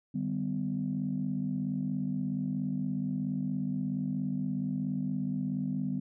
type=tone cluster; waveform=sine; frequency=151 / 195.4 / 252.3 Hz; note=D3 / G3 / B3; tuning=+48 / -5 / +37 cents; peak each=-35 / -33 / -33 dBFS; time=0.14-6 s; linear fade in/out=10 ms; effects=tanh soft clip ceiling -21 dBFS